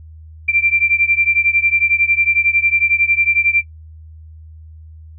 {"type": "beating tone pair", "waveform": "sine", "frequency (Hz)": [2355, 2366], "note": ["D7", "D7"], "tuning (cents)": [4, 12], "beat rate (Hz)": 11, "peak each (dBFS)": -15, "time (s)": [0.48, 3.62], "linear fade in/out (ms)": 10, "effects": ["noise-tail reverb RT60 0.1 s tail -18 dB re dry", "added 79 Hz sine -35 dBFS peak until 5.18 s"]}